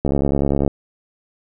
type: click train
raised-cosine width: 2 ms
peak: -5 dBFS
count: 45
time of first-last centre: 0.05-0.678 s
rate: 70.1 Hz
effects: none